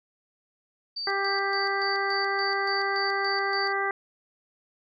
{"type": "tone with tremolo", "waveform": "sine", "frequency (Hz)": 4619, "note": "D8", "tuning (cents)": -30, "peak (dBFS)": -30, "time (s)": [0.96, 3.73], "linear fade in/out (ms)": 10, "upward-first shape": "square", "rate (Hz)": 3.5, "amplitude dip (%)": 70}
{"type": "harmonic tone", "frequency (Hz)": 394.3, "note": "G4", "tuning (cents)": 10, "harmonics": [1, 2, 3, 4, 5], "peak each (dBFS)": [-31, -31, -31, -31, -31], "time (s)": [1.07, 3.91], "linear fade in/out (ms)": 2}
{"effects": []}